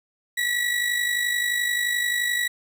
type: tone with amplitude modulation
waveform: 35% pulse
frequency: 1937 Hz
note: B6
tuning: 34 cents flat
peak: -18 dBFS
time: 0.37-2.48 s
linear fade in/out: 10 ms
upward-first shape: sine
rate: 51.5 Hz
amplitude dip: 50%
effects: 9-bit